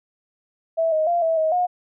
sine tone with pitch steps, 655 / 626 / 692 / 652 / 633 / 719 Hz, E5 / D#5 / F5 / E5 / D#5 / F#5, -11 / +10 / -16 / -19 / +30 / -50 cents, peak -17 dBFS, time 0.77-1.67 s, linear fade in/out 20 ms, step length 150 ms, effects none

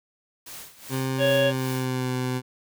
white noise with tremolo, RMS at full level -39 dBFS, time 0.46-1.86 s, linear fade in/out 5 ms, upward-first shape sine, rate 2.6 Hz, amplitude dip 80%
20% pulse tone with pitch glide, 132 to 127.21 Hz, C3 to C3, +16 to -48 cents, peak -20 dBFS, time 0.89-2.42 s, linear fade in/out 50 ms, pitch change -64 cents, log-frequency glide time 1.36-2.12 s
harmonic tone, 556 Hz, C#5, 5 cents sharp, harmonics 1 / 3 / 5 / 6, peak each -19 / -29 / -30 / -32 dBFS, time 1.18-1.53 s, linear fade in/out 50 ms
effects none

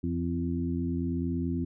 harmonic tone with a mistuned harmonic, 84.9 Hz, F2, 48 cents flat, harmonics 1 / 2 / 3 / 4, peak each -33 / -33 / -31 / -37 dBFS, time 0.03-1.65 s, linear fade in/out 10 ms, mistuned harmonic 3, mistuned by +28 cents, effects none

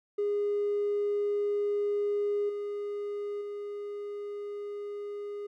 triangle tone with level steps, 410.4 Hz, G#4, 21 cents flat, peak -23 / -30 / -33 dBFS, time 0.18-5.47 s, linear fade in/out 10 ms, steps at 2.49 / 3.41 s, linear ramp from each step 5 ms, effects tanh soft clip ceiling -23 dBFS

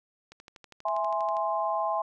click train, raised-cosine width 0.2 ms, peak -30 dBFS, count 14, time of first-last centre 0.32-1.368 s, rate 12.4 Hz
sine chord, E augmented, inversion none, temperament equal, 659.3 / 830.6 / 1046.5 Hz, E5 / G#5 / B#5, 0 / 0 / 0 cents, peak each -30 dBFS, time 0.85-2.02 s, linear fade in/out 5 ms
effects none

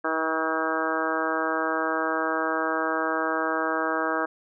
harmonic tone, 160 Hz, D#3, 49 cents sharp, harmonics 2 / 3 / 4 / 5 / 6 / 7 / 8 / 9 / 10, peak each -31 / -32 / -31 / -35 / -34 / -32 / -31 / -35 / -31 dBFS, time 0.04-4.26 s, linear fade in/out 10 ms, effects none

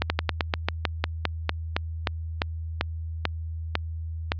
slowing click train, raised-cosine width 0.3 ms, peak -6 dBFS, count 18, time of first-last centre 0.02-4.319 s, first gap 80 ms, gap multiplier 1.13, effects added 81 Hz sine -30 dBFS peak until 4.39 s + resampled to 11025 Hz

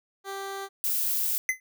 15% pulse tone, 392 Hz, G4, in tune, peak -27 dBFS, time 0.24-0.69 s, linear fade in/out 50 ms
violet noise, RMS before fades -27 dBFS, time 0.84-1.38 s, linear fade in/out 0 ms
square tone with exponential decay, 2042 Hz, C7, 43 cents flat, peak -19 dBFS, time 1.49-1.6 s, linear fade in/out 1 ms, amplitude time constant 22 ms
effects none

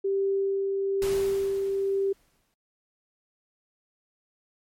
sine tone with tremolo, 392 Hz, G4, in tune, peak -22 dBFS, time 0.04-2.13 s, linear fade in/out 10 ms, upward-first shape sine, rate 1.1 Hz, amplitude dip 25%
pink noise with exponential decay, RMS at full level -34 dBFS, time 1.02-2.54 s, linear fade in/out 0 ms, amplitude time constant 330 ms
effects MP3 64 kbps

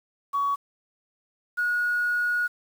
sine tone pair in turn, 1125 / 1450.4 Hz, C#6 / F#6, +25 / -35 cents, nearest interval major third, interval 440 cents, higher second, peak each -21 dBFS, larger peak neither, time 0.33-0.56 / 1.57-2.48 s, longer second, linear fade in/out 20 ms, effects tanh soft clip ceiling -18 dBFS + 8-bit

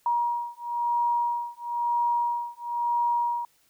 sine beating tone pair, 951 / 952 Hz, A#5 / A#5, +34 / +36 cents, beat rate 1 Hz, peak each -27 / -27 dBFS, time 0.06-3.45 s, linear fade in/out 2 ms, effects white hiss -65 dBFS RMS until 3.69 s

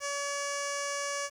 15% pulse tone with low-pass filter, 568 Hz, C#5, 42 cents sharp, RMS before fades -34 dBFS, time 0-1.3 s, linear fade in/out 50 ms, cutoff 7200 Hz, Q 4.5, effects 10-bit

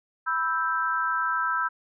sine chord, E minor, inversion second, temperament equal, 987.8 / 1318.5 / 1568 Hz, B5 / E6 / G6, 0 / 0 / 0 cents, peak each -30 / -26 / -28 dBFS, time 0.26-1.69 s, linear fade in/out 20 ms, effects none

